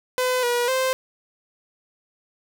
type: tone with pitch steps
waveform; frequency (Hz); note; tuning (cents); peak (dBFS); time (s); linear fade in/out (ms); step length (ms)
sawtooth; 506 / 482.6 / 521; B4 / B4 / C5; +42 / -40 / -7; -16; 0.18-0.93; 0; 250
effects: none